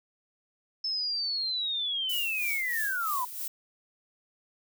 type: linear sweep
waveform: sine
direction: down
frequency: 5274 to 957 Hz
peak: -28 dBFS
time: 0.84-3.25 s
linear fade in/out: 5 ms
type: noise with tremolo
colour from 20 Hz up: violet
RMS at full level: -34 dBFS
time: 2.09-3.48 s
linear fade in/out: 5 ms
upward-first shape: sine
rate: 3.1 Hz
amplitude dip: 60%
effects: none